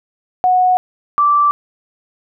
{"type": "tone pair in turn", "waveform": "sine", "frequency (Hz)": [734, 1167.9], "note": ["F#5", "D6"], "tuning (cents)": [-14, -10], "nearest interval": "minor sixth", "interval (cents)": 804, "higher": "second", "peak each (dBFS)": -9, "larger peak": "neither", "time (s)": [[0.44, 0.77], [1.18, 1.51]], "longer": "neither", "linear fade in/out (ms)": 0, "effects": []}